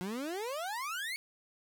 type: exponential sweep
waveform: 30% pulse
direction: up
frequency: 174.61 to 2257 Hz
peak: -33 dBFS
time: 0.01-1.16 s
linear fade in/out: 0 ms
effects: none